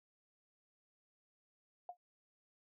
sine tone with exponential decay, 713 Hz, F5, 36 cents sharp, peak -39 dBFS, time 1.89-1.97 s, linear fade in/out 2 ms, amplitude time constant 16 ms, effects none

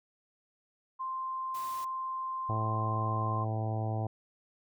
sine tone, 1046.5 Hz, C6, in tune, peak -33 dBFS, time 0.99-3.45 s, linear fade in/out 20 ms
white noise, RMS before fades -49 dBFS, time 1.54-1.85 s, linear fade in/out 10 ms
harmonic tone, 109.8 Hz, A2, 3 cents flat, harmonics 1 / 2 / 3 / 4 / 5 / 6 / 7 / 8 / 9, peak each -31 / -43 / -43 / -46 / -45 / -42 / -40 / -50 / -51 dBFS, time 2.49-4.07 s, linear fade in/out 5 ms
effects none

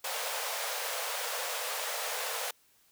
pink high-pass noise, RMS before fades -35 dBFS, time 0.04-2.51 s, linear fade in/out 5 ms, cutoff 460 Hz, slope 96 dB/octave, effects white hiss -66 dBFS RMS until 2.91 s

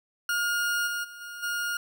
40% pulse tone with level steps, 1424 Hz, F6, 33 cents sharp, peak -24 / -28 / -41 / -37 / -27 dBFS, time 0.29-1.77 s, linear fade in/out 2 ms, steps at 0.86 / 1.03 / 1.2 / 1.42 s, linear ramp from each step 20 ms, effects none

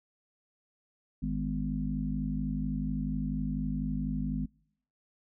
harmonic tone with a mistuned harmonic, 51.91 Hz, G#1, in tune, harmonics 1 / 3 / 4 / 5, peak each -35 / -35 / -35 / -35 dBFS, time 1.22-4.46 s, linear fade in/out 10 ms, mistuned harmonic 5, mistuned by -52 cents, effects noise-tail reverb RT60 0.7 s tail -25 dB re dry

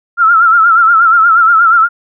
sine tone with vibrato, 1354 Hz, E6, 46 cents sharp, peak -4 dBFS, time 0.17-1.89 s, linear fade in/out 50 ms, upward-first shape sine, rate 8.4 Hz, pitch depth 81 cents each way, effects none

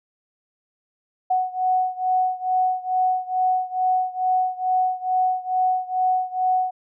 sine beating tone pair, 740 / 742.3 Hz, F#5 / F#5, 0 / +5 cents, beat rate 2.3 Hz, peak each -21 / -23 dBFS, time 1.3-6.71 s, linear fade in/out 10 ms, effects none

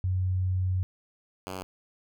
sine / 5% pulse tone pair in turn, 92.5 / 93.52 Hz, F#2 / F#2, 0 / +19 cents, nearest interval unison, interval 19 cents, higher second, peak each -24 dBFS, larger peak neither, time 0.04-0.83 / 1.47-1.63 s, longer first, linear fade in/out 0 ms, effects none

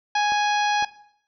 harmonic tone, 830.6 Hz, G#5, in tune, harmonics 1 / 2 / 3 / 4 / 5 / 6 / 7, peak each -20 / -26 / -30 / -32 / -34 / -36 / -37 dBFS, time 0.15-0.85 s, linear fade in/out 5 ms
clicks, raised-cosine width 1 ms, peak -23 dBFS, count 2, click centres 0.321 / 0.825 s
effects noise-tail reverb RT60 0.7 s tail -18 dB re dry

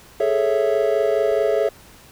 triangle chord, A major seventh, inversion third, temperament equal, 415.3 / 440 / 554.4 / 659.3 Hz, G#4 / A4 / C#5 / E5, 0 / 0 / 0 / 0 cents, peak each -20 dBFS, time 0.2-1.69 s, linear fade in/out 5 ms, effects pink hiss -47 dBFS RMS until 2.11 s

